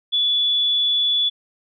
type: tone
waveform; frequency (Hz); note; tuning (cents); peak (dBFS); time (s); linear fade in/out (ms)
sine; 3436; A7; -42; -16; 0.12-1.3; 20
effects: none